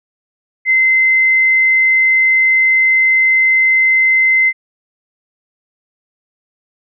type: tone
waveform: sine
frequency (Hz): 2065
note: C7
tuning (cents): -23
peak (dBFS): -8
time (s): 0.65-4.53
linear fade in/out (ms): 50
effects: none